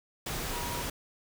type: tone in noise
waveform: sine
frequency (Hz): 959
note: A#5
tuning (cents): +49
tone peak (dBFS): -39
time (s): 0.53-0.82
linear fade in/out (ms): 5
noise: pink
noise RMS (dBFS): -35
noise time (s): 0.26-0.9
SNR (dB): -7
effects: none